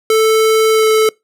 square tone with pitch glide, 440 to 436.5 Hz, A4 to A4, 0 to -14 cents, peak -9 dBFS, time 0.1-1.09 s, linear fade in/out 2 ms, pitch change -14 cents, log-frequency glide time 0.71-0.87 s, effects noise-tail reverb RT60 0.2 s tail -25 dB re dry

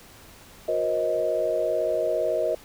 sine tone cluster, 362.5 / 476.1 / 534 / 628 Hz, F#4 / A#4 / C5 / D#5, -35 / +37 / +35 / +16 cents, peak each -32 / -28 / -30 / -24 dBFS, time 0.68-2.55 s, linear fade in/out 5 ms, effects pink hiss -49 dBFS RMS until 2.64 s

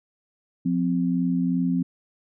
sine tone pair together, 176.7 / 259.5 Hz, F3 / C4, +21 / -14 cents, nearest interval perfect fifth, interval 665 cents, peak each -23 dBFS, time 0.65-1.83 s, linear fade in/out 10 ms, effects none

